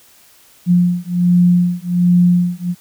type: beating tone pair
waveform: sine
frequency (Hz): 176.2 / 177.5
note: F3 / F3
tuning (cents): +16 / +28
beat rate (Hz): 1.3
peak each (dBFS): -13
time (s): 0.66-2.75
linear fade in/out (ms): 50
effects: white hiss -48 dBFS RMS until 2.8 s